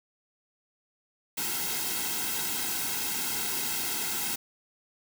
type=noise with comb filter; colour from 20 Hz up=white; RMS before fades=-31 dBFS; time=1.37-4.36 s; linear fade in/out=10 ms; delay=1.7 ms; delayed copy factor=-1; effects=none